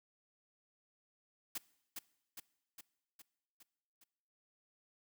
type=noise with echo; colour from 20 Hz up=white; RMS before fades=-40 dBFS; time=1.55-1.58 s; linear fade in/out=5 ms; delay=410 ms; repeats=6; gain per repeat=-4 dB; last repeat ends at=4.04 s; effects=noise-tail reverb RT60 0.9 s tail -21 dB re dry